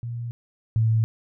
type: tone pair in turn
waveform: sine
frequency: 118.4 / 111.75 Hz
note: A#2 / A2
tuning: +27 / +27 cents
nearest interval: minor second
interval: 100 cents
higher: first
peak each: -28 / -17 dBFS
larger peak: second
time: 0.03-0.31 / 0.76-1.04 s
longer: neither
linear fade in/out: 0 ms
effects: none